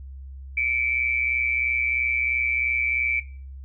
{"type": "tone with amplitude modulation", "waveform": "sine", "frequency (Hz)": 2314, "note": "D7", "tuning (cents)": -26, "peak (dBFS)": -17, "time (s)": [0.57, 3.2], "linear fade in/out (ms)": 5, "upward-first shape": "sine", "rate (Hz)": 123, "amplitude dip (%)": 70, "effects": ["noise-tail reverb RT60 0.4 s tail -17 dB re dry", "added 67 Hz sine -36 dBFS peak until 3.64 s"]}